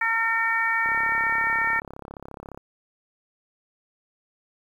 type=harmonic tone; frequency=454.4 Hz; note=A#4; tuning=44 cents flat; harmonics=2 / 3 / 4 / 5; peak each=-29 / -28 / -23 / -28 dBFS; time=0.01-1.8 s; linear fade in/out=5 ms
type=click train; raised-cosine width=1 ms; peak=-24 dBFS; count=60; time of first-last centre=0.86-2.575 s; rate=34.4 Hz
effects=9-bit